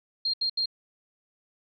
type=tone bursts; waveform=sine; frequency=4209 Hz; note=C8; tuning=9 cents sharp; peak=-24 dBFS; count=3; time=0.25-0.658 s; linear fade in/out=5 ms; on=86 ms; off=75 ms; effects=none